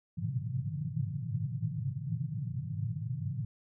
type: band-pass noise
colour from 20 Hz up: pink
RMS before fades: -35 dBFS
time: 0.17-3.45 s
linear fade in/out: 5 ms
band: 100 to 170 Hz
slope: 96 dB/octave
effects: none